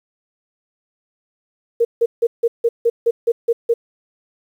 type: tone bursts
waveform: sine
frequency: 466.2 Hz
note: A#4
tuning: in tune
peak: -11 dBFS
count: 10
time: 1.8-3.74 s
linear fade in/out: 10 ms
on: 50 ms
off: 160 ms
effects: 8-bit